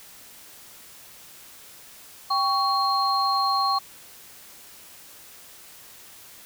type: tone cluster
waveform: sine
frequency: 786 / 1115 / 4209 Hz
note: G5 / C#6 / C8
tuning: +4 / +10 / +9 cents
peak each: -26 / -22 / -27 dBFS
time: 2.3-3.79 s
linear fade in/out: 10 ms
effects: white hiss -47 dBFS RMS until 6.45 s